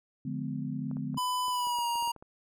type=chord; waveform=sine; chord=D diminished seventh; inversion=none; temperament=just; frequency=146.83 / 176.2 / 211.4 / 253.7 Hz; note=D3 / F3 / Ab3 / Cb4; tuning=0 / +16 / +31 / +47 cents; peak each=-36 / -41 / -38 / -36 dBFS; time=0.25-1.18 s; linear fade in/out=5 ms
type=clicks; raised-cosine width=1 ms; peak=-35 dBFS; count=11; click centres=0.913 / 0.969 / 1.144 / 1.482 / 1.671 / 1.787 / 1.956 / 2.025 / 2.076 / 2.163 / 2.225 s
type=tone with pitch glide; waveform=square; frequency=1000 to 943.9 Hz; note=B5 to A#5; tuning=+21 to +21 cents; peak=-29 dBFS; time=1.17-2.12 s; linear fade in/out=10 ms; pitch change=-100 cents; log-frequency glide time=1.49-1.88 s
effects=none